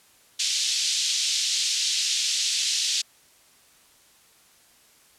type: band-pass noise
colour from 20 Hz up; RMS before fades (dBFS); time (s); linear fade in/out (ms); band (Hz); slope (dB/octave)
pink; -25; 0.39-3.02; 10; 3300 to 7100; 24
effects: white hiss -57 dBFS RMS until 5.18 s + low-pass 12000 Hz 12 dB/octave